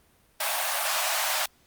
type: high-pass noise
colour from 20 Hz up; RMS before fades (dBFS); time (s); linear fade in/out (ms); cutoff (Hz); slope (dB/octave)
pink; -27; 0.4-1.46; 5; 580; 96
effects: pink hiss -62 dBFS RMS until 1.66 s + Opus 32 kbps